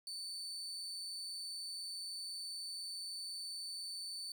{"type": "tone with amplitude modulation", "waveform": "35% pulse", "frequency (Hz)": 4518, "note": "C#8", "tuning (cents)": 32, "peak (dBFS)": -39, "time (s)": [0.07, 4.32], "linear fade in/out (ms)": 2, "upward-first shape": "sine", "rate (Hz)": 179, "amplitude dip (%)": 40, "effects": []}